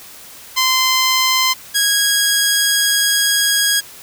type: tone pair in turn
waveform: 10% pulse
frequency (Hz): 1036 / 1648.2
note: C6 / G#6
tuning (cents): -17 / -14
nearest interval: minor sixth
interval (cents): 803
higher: second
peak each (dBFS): -4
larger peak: neither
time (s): 0.56-1.54 / 1.74-3.81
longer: second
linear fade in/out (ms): 20
effects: white hiss -38 dBFS RMS until 4.02 s

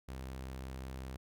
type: tone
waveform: sawtooth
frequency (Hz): 65.4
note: C2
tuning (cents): 0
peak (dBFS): -38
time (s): 0.08-1.17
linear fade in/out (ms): 10
effects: none

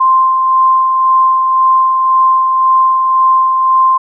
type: tone with tremolo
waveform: sine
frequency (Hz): 1046.5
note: C6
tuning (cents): 0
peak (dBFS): -5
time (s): 0-3.98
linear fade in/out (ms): 10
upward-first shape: sine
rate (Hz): 1.9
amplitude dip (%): 35
effects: none

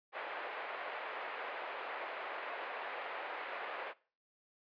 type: band-pass noise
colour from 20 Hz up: pink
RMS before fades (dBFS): -43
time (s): 0.12-3.94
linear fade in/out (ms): 50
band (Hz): 500 to 2500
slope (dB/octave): 24
effects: noise-tail reverb RT60 0.4 s tail -21 dB re dry + resampled to 11025 Hz

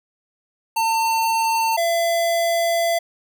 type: tone pair in turn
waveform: square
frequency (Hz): 901 / 675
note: A5 / E5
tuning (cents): +41 / +41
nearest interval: perfect fourth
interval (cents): 500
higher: first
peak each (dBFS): -18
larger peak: neither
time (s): 0.76-1.77 / 1.77-2.99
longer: second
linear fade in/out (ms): 10
effects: none

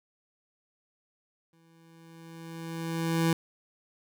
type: tone with exponential growth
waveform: 25% pulse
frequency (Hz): 164.81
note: E3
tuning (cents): 0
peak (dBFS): -18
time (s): 1.53-3.33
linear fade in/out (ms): 2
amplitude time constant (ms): 390
effects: none

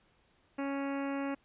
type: harmonic tone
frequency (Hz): 277.2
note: C#4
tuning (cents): 0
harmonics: 1 / 2 / 3 / 4 / 5 / 6 / 7 / 8 / 9 / 10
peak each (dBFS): -34 / -40 / -44 / -46 / -48 / -50 / -51 / -52 / -53 / -54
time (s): 0.58-1.35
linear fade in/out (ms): 10
effects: pink hiss -69 dBFS RMS until 1.44 s + resampled to 8000 Hz

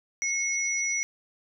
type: tone pair together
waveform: sine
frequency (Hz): 2169 / 5854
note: C#7 / F#8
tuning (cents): -38 / -19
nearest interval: octave + perfect fourth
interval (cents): 1719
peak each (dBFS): -28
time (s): 0.22-1.03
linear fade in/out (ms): 0
effects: none

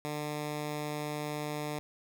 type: tone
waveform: 10% pulse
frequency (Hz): 149.4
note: D3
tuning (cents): +30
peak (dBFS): -26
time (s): 0.05-1.79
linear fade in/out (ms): 0
effects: none

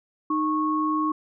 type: tone pair together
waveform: sine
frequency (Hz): 308.7 / 1100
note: D#4 / C#6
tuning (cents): -14 / -14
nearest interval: octave + minor seventh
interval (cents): 2200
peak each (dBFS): -24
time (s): 0.3-1.12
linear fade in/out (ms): 5
effects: none

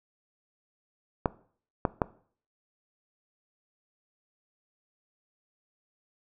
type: clicks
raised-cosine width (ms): 1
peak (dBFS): -9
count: 3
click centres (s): 1.258 / 1.852 / 2.018
effects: noise-tail reverb RT60 0.5 s tail -19 dB re dry

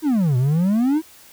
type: exponential two-way sweep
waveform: triangle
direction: down then up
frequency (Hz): 330 to 120.8 to 330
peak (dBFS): -13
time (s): 0.02-1.02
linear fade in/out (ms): 50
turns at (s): 0.37
effects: white hiss -47 dBFS RMS until 1.32 s

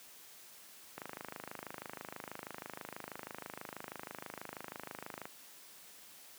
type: click train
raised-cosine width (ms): 0.5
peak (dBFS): -27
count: 113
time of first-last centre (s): 0.98-5.255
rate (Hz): 26.2
effects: white hiss -56 dBFS RMS until 6.38 s + high-pass 150 Hz 12 dB/octave

